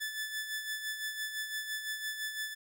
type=tone with tremolo; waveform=sawtooth; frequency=1742 Hz; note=A6; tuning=18 cents flat; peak=-30 dBFS; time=0-2.55 s; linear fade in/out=20 ms; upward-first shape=sine; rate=5.9 Hz; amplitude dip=55%; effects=12-bit